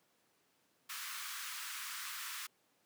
pink high-pass noise, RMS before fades -44 dBFS, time 0.89-2.47 s, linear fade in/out 10 ms, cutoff 1100 Hz, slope 48 dB/octave, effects pink hiss -74 dBFS RMS until 2.85 s + high-pass 200 Hz 12 dB/octave

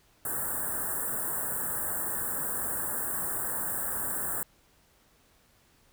white band-stop noise, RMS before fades -32 dBFS, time 0.25-4.43 s, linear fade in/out 2 ms, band 1800 to 7700 Hz, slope 96 dB/octave, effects pink hiss -64 dBFS RMS until 5.92 s

